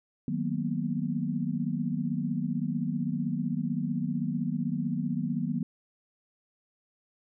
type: chord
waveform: sine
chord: B major seventh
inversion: first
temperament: equal with one note detuned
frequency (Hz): 155.56 / 185 / 231.2 / 246.9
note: D#3 / F#3 / A#3 / B3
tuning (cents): 0 / 0 / -14 / 0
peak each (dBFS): -33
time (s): 0.28-5.63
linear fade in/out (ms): 2
effects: none